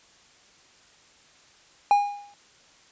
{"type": "tone with exponential decay", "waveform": "triangle", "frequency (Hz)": 816, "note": "G#5", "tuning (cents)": -31, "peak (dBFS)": -11, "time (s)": [1.91, 2.34], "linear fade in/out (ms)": 1, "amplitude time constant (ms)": 93, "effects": ["white hiss -56 dBFS RMS until 2.91 s", "resampled to 16000 Hz"]}